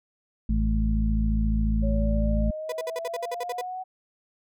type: harmonic tone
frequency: 54.3 Hz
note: A1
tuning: 22 cents flat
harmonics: 1 / 2 / 3 / 4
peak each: -22 / -33 / -33 / -27 dBFS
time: 0.49-2.51 s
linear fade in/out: 5 ms
type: exponential sweep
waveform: sine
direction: up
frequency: 554.4 to 751 Hz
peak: -31 dBFS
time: 1.82-3.84 s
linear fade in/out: 20 ms
type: tone bursts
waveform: 35% pulse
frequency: 493.9 Hz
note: B4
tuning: in tune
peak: -27 dBFS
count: 11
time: 2.69-3.613 s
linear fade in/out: 5 ms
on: 33 ms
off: 56 ms
effects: none